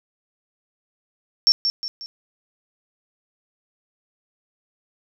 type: tone with echo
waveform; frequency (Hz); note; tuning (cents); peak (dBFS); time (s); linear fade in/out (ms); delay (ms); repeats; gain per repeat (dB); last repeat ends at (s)
sine; 5450; F8; -43; -11; 1.47-1.52; 0; 180; 3; -7; 2.06
effects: none